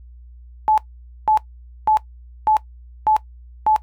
sine tone bursts, 863 Hz, A5, 34 cents flat, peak -12 dBFS, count 6, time 0.68-3.762 s, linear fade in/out 0 ms, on 97 ms, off 500 ms, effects noise-tail reverb RT60 0.1 s tail -18 dB re dry + added 60 Hz sine -39 dBFS peak until 3.82 s

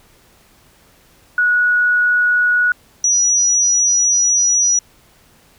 sine tone pair in turn, 1462 / 5848 Hz, F#6 / F#8, -21 / -21 cents, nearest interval 2 octaves, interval 2400 cents, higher second, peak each -11 dBFS, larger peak neither, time 1.38-2.72 / 3.04-4.79 s, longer second, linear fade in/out 2 ms, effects pink hiss -51 dBFS RMS until 5.58 s

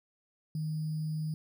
sine tone with sample-and-hold, 155.56 Hz, D#3, in tune, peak -31 dBFS, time 0.55-1.34 s, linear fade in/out 2 ms, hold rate 4900 Hz, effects none

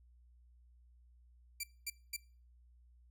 10% pulse tone bursts, 2349 Hz, D7, in tune, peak -29 dBFS, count 3, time 1.6-2.165 s, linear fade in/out 5 ms, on 35 ms, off 230 ms, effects noise-tail reverb RT60 0.4 s tail -22 dB re dry + added 60 Hz sine -61 dBFS peak until 3.1 s

